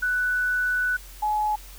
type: tone pair in turn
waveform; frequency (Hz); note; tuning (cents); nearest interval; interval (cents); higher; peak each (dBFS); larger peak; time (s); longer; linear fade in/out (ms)
sine; 1487 / 847.5; F#6 / G#5; +8 / +35; minor seventh; 973; first; -21; neither; 0.02-0.97 / 1.22-1.56; first; 10
effects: added 45 Hz sine -42 dBFS peak until 1.78 s + white hiss -47 dBFS RMS until 1.78 s